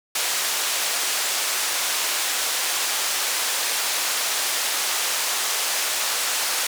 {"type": "band-pass noise", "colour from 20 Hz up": "white", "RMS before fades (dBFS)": -24, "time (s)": [0.15, 6.67], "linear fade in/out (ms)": 5, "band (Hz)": [560, 9000], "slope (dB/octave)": 12, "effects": []}